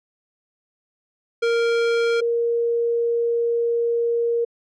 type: tone pair in turn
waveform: square / sine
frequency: 465.8 / 468.5 Hz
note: A#4 / A#4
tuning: -1 / +9 cents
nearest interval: unison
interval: 10 cents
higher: second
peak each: -18 dBFS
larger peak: neither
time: 1.42-2.21 / 2.21-4.45 s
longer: second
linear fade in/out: 10 ms
effects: low-pass 4000 Hz 12 dB/octave